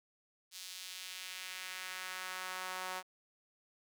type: tone with high-pass filter sweep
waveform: sawtooth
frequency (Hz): 185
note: F#3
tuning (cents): 0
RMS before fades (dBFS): -44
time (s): 0.51-3.03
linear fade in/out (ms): 50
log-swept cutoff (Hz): 4300 to 860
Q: 1.2
effects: none